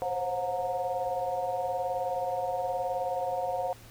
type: tone cluster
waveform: sine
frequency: 520 / 539 / 723 / 924 Hz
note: C5 / C#5 / F#5 / A#5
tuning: -11 / -49 / -40 / -16 cents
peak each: -36 / -34 / -31 / -38 dBFS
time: 0.02-3.73 s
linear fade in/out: 0 ms
effects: added 113 Hz sine -53 dBFS peak until 3.9 s + pink hiss -53 dBFS RMS until 3.9 s